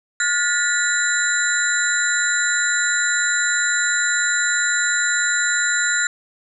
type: tone cluster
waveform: sine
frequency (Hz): 1433 / 1753 / 1943 / 3959 / 7250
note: F6 / A6 / B6 / B7 / A#8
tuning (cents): +44 / -7 / -29 / +3 / -49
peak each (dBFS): -20 / -24 / -28 / -28 / -22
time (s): 0.2-6.07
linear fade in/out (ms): 2
effects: none